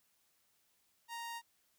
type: tone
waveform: sawtooth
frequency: 932.3 Hz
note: A#5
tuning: in tune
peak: -38 dBFS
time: 1.08-1.42 s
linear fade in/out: 50 ms
effects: white hiss -75 dBFS RMS until 1.78 s